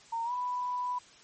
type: tone with pitch glide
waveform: sine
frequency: 918 to 989.6 Hz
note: A#5 to B5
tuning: -27 to +3 cents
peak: -30 dBFS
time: 0.12-0.99 s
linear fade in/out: 10 ms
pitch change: +130 cents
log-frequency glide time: 0.24-0.32 s
effects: white hiss -56 dBFS RMS until 1.23 s + MP3 32 kbps